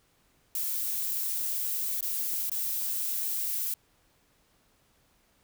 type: noise with dropouts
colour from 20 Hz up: violet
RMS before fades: -31 dBFS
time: 0.55-3.74 s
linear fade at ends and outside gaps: 2 ms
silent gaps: 2.008-2.026 / 2.497-2.516 s
effects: pink hiss -67 dBFS RMS until 5.43 s